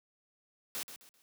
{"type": "noise with echo", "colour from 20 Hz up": "white", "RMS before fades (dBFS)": -38, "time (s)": [0.75, 0.83], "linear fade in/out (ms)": 0, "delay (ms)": 130, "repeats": 3, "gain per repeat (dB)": -10, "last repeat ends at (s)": 1.22, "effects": ["high-pass 150 Hz 12 dB/octave"]}